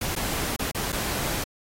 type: noise with dropouts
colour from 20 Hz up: pink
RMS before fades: -29 dBFS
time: 0.01-1.44 s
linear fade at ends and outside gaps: 5 ms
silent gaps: 0.153-0.161 / 0.563-0.592 / 0.715-0.747 / 0.922-0.926 s
effects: AAC 48 kbps